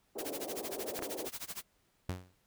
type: band-pass noise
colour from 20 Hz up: pink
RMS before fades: -42 dBFS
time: 0.15-1.29 s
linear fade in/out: 10 ms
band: 320 to 640 Hz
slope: 24 dB/octave
type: noise with tremolo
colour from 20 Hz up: white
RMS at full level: -40 dBFS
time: 0.18-1.63 s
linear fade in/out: 10 ms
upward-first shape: sine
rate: 13 Hz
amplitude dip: 95%
type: clicks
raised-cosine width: 0.5 ms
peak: -23 dBFS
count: 2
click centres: 0.991 / 1.024 s
type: tone with exponential decay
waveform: sawtooth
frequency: 91.4 Hz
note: F#2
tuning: 21 cents flat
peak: -28 dBFS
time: 2.09-2.34 s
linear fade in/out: 0 ms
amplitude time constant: 54 ms
effects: pink hiss -73 dBFS RMS until 2.46 s